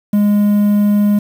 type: tone with quantisation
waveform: triangle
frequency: 206.2 Hz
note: G#3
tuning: 12 cents flat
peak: -7 dBFS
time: 0.13-1.19 s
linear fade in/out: 5 ms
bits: 6
effects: none